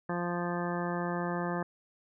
harmonic tone, 174.61 Hz, F3, in tune, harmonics 1 / 2 / 3 / 4 / 5 / 6 / 7 / 9 / 10, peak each -34 / -37 / -39 / -40 / -41 / -42 / -42 / -44 / -44 dBFS, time 0.09-1.63 s, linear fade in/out 5 ms, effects none

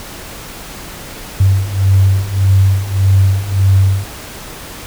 sine beating tone pair, 95.5 / 97.2 Hz, G2 / G2, -45 / -14 cents, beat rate 1.7 Hz, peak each -13 / -10 dBFS, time 1.4-4.04 s, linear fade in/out 5 ms, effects pink hiss -30 dBFS RMS until 4.86 s

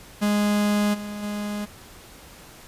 45% pulse tone with level steps, 207.2 Hz, G#3, 4 cents flat, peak -19 / -31 / -27 dBFS, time 0.21-1.66 s, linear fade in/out 20 ms, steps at 0.93 / 1.22 s, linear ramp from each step 20 ms, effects pink hiss -46 dBFS RMS until 2.67 s + resampled to 32000 Hz

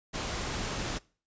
pink noise, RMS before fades -34 dBFS, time 0.13-0.99 s, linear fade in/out 20 ms, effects noise-tail reverb RT60 0.4 s tail -23 dB re dry + resampled to 16000 Hz

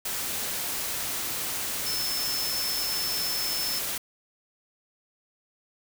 sine tone in noise, 5274 Hz, E8, in tune, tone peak -29 dBFS, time 1.86-3.79 s, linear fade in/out 5 ms, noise white, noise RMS -31 dBFS, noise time 0.05-3.98 s, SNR -1 dB, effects none

